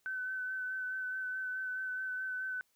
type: tone with vibrato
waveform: sine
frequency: 1518 Hz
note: F#6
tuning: 44 cents sharp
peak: -35 dBFS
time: 0.06-2.61 s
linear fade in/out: 0 ms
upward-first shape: sine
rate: 4.7 Hz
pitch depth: 19 cents each way
effects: white hiss -75 dBFS RMS until 2.75 s